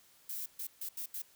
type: noise bursts at uneven times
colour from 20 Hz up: violet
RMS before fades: -40 dBFS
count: 5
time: 0.29-0.46 / 0.59-0.67 / 0.81-0.89 / 0.97-1.06 / 1.14-1.22 s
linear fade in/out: 5 ms
effects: white hiss -64 dBFS RMS until 1.35 s